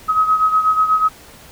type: beating tone pair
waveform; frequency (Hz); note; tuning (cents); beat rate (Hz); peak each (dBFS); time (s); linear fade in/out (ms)
sine; 1270 / 1278.2; D#6 / D#6; +35 / +46; 8.2; -13 / -19; 0.08-1.09; 20
effects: pink hiss -42 dBFS RMS until 1.51 s